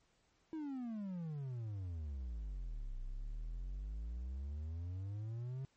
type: exponential two-way sweep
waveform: triangle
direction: down then up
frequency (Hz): 325.9 to 30.87 to 136.1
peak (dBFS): -38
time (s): 0.53-5.65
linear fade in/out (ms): 0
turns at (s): 2.98
effects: pink hiss -75 dBFS RMS until 5.76 s + MP3 32 kbps